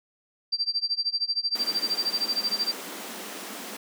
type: tone with tremolo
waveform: sine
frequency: 4699 Hz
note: D8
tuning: in tune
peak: -21 dBFS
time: 0.52-2.72 s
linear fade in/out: 10 ms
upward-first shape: sine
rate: 13 Hz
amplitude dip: 95%
type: high-pass noise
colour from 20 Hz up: pink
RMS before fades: -38 dBFS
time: 1.55-3.77 s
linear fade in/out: 5 ms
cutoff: 190 Hz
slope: 96 dB/octave
effects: none